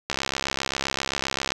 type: click train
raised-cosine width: 0.2 ms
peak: -7 dBFS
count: 97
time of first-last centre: 0.1-1.52 s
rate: 67.6 Hz
effects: none

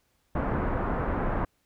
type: low-pass noise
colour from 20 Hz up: pink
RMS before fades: -28 dBFS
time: 0.35-1.45 s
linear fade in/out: 5 ms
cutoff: 1500 Hz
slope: 24 dB/octave
effects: pink hiss -71 dBFS RMS until 1.65 s

